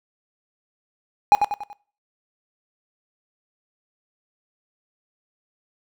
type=tone with echo; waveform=triangle; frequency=823 Hz; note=G#5; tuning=16 cents flat; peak=-6 dBFS; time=1.32-1.35 s; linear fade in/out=0 ms; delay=95 ms; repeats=4; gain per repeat=-7 dB; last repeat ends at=1.73 s; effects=noise-tail reverb RT60 0.4 s tail -20 dB re dry